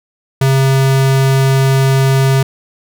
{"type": "tone", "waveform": "square", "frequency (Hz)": 134.4, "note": "C3", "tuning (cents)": 47, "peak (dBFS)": -9, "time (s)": [0.41, 2.43], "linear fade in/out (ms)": 5, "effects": []}